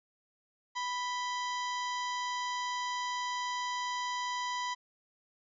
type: harmonic tone with a mistuned harmonic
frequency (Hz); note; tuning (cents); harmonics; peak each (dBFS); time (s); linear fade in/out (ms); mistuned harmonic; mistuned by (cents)
987.8; B5; 0; 1 / 2 / 3 / 4 / 5 / 6 / 7; -34 / -40 / -44 / -46 / -48 / -50 / -51; 0.75-4.75; 20; 3; +96
effects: none